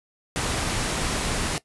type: noise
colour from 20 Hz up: pink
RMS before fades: -26 dBFS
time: 0.36-1.58 s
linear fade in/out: 0 ms
effects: noise-tail reverb RT60 0.1 s tail -18 dB re dry + resampled to 24000 Hz